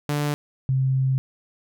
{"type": "tone pair in turn", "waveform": ["sawtooth", "sine"], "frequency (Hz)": [146.83, 132.28], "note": ["D3", "C3"], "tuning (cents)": [0, 19], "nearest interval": "major second", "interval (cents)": 181, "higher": "first", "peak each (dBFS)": -18, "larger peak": "neither", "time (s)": [[0.09, 0.34], [0.69, 1.18]], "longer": "second", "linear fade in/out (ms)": 0, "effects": []}